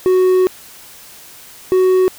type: tone pair in turn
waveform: triangle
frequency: 370 / 371.8 Hz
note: F#4 / F#4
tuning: 0 / +8 cents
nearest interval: unison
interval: 8 cents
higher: second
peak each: -7 dBFS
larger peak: neither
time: 0.06-0.47 / 1.72-2.08 s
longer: first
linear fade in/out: 0 ms
effects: white hiss -39 dBFS RMS until 2.18 s